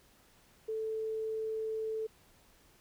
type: tone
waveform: sine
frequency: 440 Hz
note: A4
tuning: in tune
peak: -33 dBFS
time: 0.68-2.07 s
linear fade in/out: 10 ms
effects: pink hiss -64 dBFS RMS until 2.8 s